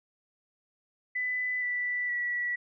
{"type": "tone with pitch steps", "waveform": "sine", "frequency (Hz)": [1999, 1971.5, 1944.3], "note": ["B6", "B6", "B6"], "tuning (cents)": [20, -4, -28], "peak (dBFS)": -28, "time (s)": [1.15, 2.56], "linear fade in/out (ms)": 10, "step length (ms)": 470, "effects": []}